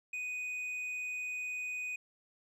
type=tone with tanh clipping; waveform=triangle; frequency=2489 Hz; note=D#7; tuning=in tune; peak=-37 dBFS; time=0.13-1.96 s; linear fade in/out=5 ms; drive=9 dB; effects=none